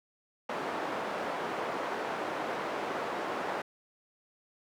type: band-pass noise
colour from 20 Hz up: white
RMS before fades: -35 dBFS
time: 0.49-3.62 s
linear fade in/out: 5 ms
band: 300 to 1000 Hz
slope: 12 dB/octave
effects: none